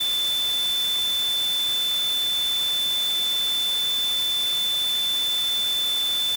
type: tone in noise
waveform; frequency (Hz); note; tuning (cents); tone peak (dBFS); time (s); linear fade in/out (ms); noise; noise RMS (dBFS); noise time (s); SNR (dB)
sine; 3520; A7; 0; -21; 0-6.36; 10; white; -33; 0-6.36; +9
effects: none